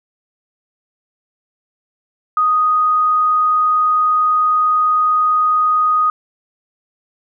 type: tone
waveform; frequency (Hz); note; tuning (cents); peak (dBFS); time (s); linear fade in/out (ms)
sine; 1244.5; D#6; 0; -11; 2.37-6.1; 2
effects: none